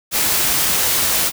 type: noise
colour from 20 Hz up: white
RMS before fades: -17 dBFS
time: 0.11-1.32 s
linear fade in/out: 50 ms
effects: none